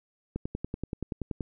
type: click train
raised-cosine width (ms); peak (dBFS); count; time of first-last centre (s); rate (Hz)
3; -19; 12; 0.36-1.408; 10.5
effects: none